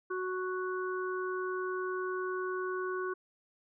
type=harmonic tone; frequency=370 Hz; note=F#4; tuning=in tune; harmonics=1 / 3 / 4; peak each=-34 / -39 / -40 dBFS; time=0.1-3.14 s; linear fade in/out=10 ms; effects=none

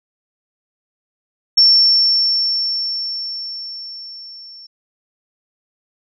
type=tone with level ramp; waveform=sine; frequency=5430 Hz; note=F8; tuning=50 cents flat; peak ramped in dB=-6 to -36 dBFS; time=1.57-4.67 s; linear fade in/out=10 ms; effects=none

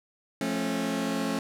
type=chord; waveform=sawtooth; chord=F augmented; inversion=none; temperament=just; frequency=174.61 / 218.3 / 272.8 Hz; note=F3 / A3 / C#4; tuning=0 / -13 / -28 cents; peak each=-31 / -27 / -26 dBFS; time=0.41-1.39 s; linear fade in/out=2 ms; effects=low-pass 12000 Hz 12 dB/octave + 10-bit

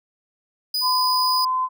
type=tone; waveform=45% pulse; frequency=4967 Hz; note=D#8; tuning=4 cents flat; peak=-20 dBFS; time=0.74-1.45 s; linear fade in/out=5 ms
type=tone with pitch glide; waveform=sine; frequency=1015 to 1025.6 Hz; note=B5 to C6; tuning=+47 to -35 cents; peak=-19 dBFS; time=0.81-1.69 s; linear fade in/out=50 ms; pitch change=+18 cents; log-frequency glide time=1.14-1.48 s
effects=none

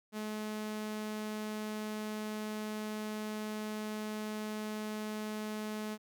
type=tone; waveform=sawtooth; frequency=213.9 Hz; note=A3; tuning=49 cents flat; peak=-33 dBFS; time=0.12-5.98 s; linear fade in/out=50 ms; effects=none

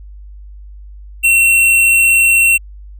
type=tone; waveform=square; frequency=2719 Hz; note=F7; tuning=47 cents flat; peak=-8 dBFS; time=1.23-2.58 s; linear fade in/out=20 ms; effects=added 50 Hz sine -31 dBFS peak until 2.99 s

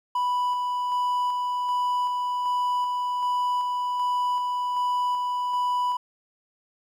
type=tone with tremolo; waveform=triangle; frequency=987.8 Hz; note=B5; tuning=in tune; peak=-20 dBFS; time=0.15-5.97 s; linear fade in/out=5 ms; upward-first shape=square; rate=1.3 Hz; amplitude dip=25%; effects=10-bit

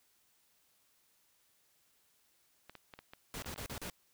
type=clicks; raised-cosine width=0.3 ms; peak=-33 dBFS; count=10; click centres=2.696 / 2.753 / 2.938 / 2.99 / 3.135 / 3.352 / 3.416 / 3.446 / 3.561 / 3.644 s
type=noise bursts; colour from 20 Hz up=pink; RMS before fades=-43 dBFS; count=5; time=3.34-3.899 s; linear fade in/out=0 ms; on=83 ms; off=36 ms
effects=white hiss -72 dBFS RMS until 4.13 s

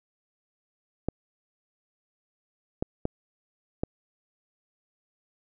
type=clicks; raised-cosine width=2 ms; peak=-13 dBFS; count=4; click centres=1.086 / 2.825 / 3.054 / 3.835 s; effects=none

